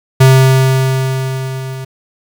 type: tone with level ramp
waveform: square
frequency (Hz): 131.9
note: C3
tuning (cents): +14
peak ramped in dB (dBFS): -3 to -23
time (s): 0.2-1.85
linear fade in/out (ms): 10
effects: 7-bit